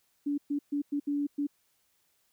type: tone bursts at uneven times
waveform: sine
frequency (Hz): 287.7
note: D4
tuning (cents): -36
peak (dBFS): -27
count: 6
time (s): 0.26-0.38 / 0.5-0.59 / 0.72-0.82 / 0.92-1 / 1.07-1.27 / 1.38-1.47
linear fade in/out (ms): 10
effects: white hiss -72 dBFS RMS until 2.32 s

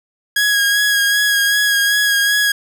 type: tone with vibrato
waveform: sawtooth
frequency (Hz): 1653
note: G#6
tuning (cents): -9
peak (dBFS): -9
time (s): 0.36-2.52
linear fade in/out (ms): 5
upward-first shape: sine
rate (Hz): 2.6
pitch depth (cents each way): 24
effects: none

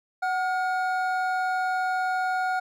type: tone pair together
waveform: triangle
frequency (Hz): 744.7 / 1430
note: F#5 / F6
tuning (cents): +11 / +41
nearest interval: major seventh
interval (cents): 1130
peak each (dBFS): -23 / -27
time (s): 0.22-2.6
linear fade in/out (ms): 10
effects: none

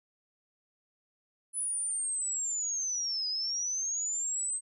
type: linear two-way sweep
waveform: sine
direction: down then up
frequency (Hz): 10080 to 4942 to 8340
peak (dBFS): -30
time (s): 1.53-4.61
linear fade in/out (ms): 50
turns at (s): 3.28
effects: none

